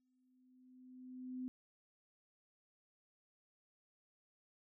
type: tone with exponential growth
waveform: sine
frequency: 254.7 Hz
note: C4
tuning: 46 cents flat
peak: -39 dBFS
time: 0-1.48 s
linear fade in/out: 0 ms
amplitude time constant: 320 ms
effects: none